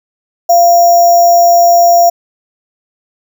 sine tone with sample-and-hold, 691 Hz, F5, 19 cents flat, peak -3 dBFS, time 0.49-2.1 s, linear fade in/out 10 ms, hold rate 6300 Hz, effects none

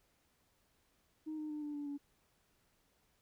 sine tone with pitch steps, 311.1 / 305.8 / 300.5 / 295.3 / 290.3 / 285.3 Hz, D#4 / D#4 / D4 / D4 / D4 / C#4, 0 / -30 / +40 / +10 / -20 / +50 cents, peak -38 dBFS, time 1.26-1.98 s, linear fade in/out 20 ms, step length 120 ms, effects tanh soft clip ceiling -36 dBFS + pink hiss -75 dBFS RMS until 3.21 s

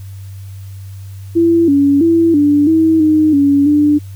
sine tone with pitch steps, 335.6 / 281.7 / 332.6 / 291 / 321.7 / 309.1 / 282.2 / 295.3 Hz, E4 / C#4 / E4 / D4 / E4 / D#4 / C#4 / D4, +31 / +28 / +16 / -16 / -42 / -11 / +31 / +10 cents, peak -7 dBFS, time 1.35-3.99 s, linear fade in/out 20 ms, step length 330 ms, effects added 97 Hz sine -27 dBFS peak until 4.15 s + white hiss -47 dBFS RMS until 4.15 s

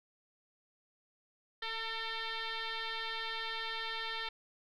sine tone with frequency modulation, 905 Hz, A5, 48 cents sharp, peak -35 dBFS, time 1.62-4.29 s, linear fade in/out 5 ms, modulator 450 Hz, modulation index 7.1, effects tanh soft clip ceiling -31 dBFS

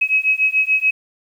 sine beating tone pair, 2551 / 2557.9 Hz, D#7 / D#7, +43 / +47 cents, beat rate 6.9 Hz, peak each -17 dBFS, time 0.01-0.91 s, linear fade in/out 10 ms, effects 8-bit

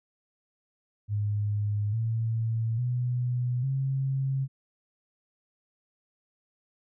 sine tone with pitch steps, 103.83 / 113.23 / 123.48 / 134.65 Hz, G#2 / A#2 / B2 / C#3, 0 / -50 / 0 / -50 cents, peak -25 dBFS, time 1.08-4.48 s, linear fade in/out 50 ms, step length 850 ms, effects none

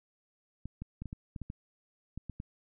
clicks, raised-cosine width 5 ms, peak -27 dBFS, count 11, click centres 0.656 / 0.82 / 1.02 / 1.057 / 1.129 / 1.362 / 1.417 / 1.501 / 2.176 / 2.297 / 2.401 s, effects none

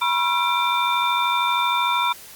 sine tone cluster, 973 / 1066 / 1357 / 2356 / 3581 Hz, B5 / C6 / E6 / D7 / A7, -26 / +32 / +50 / +5 / +30 cents, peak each -21 / -27 / -26 / -26 / -26 dBFS, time 0.01-2.13 s, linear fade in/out 10 ms, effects white hiss -42 dBFS RMS until 2.35 s + Opus 48 kbps

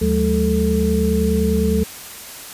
sine tone cluster, 75.8 / 183.9 / 213.7 / 439.2 Hz, D#2 / F#3 / G#3 / A4, -45 / -10 / +50 / -3 cents, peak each -20 dBFS, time 0.01-1.84 s, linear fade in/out 10 ms, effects white hiss -35 dBFS RMS until 2.53 s + resampled to 32000 Hz

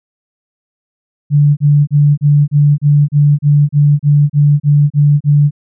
sine tone bursts, 145.9 Hz, D3, 11 cents flat, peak -5 dBFS, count 14, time 1.3-5.509 s, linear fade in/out 50 ms, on 270 ms, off 33 ms, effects none

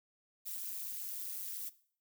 violet noise with amplitude modulation, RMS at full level -38 dBFS, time 0.45-1.7 s, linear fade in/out 20 ms, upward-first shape sine, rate 194 Hz, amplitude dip 90%, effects noise-tail reverb RT60 0.5 s tail -17 dB re dry

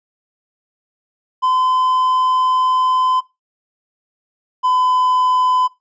triangle tone pair in turn, 1022 / 1010.8 Hz, C6 / B5, -41 / +40 cents, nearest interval unison, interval 19 cents, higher first, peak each -11 dBFS, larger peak neither, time 1.42-3.21 / 4.63-5.68 s, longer first, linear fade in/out 20 ms, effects noise-tail reverb RT60 0.2 s tail -18 dB re dry + resampled to 16000 Hz

